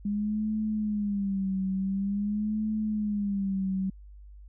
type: tone with vibrato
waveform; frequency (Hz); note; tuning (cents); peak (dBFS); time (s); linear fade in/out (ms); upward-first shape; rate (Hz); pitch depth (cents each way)
sine; 202.7; G#3; -42; -26; 0.05-3.9; 5; sine; 0.47; 110
effects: added 50 Hz sine -45 dBFS peak until 4.48 s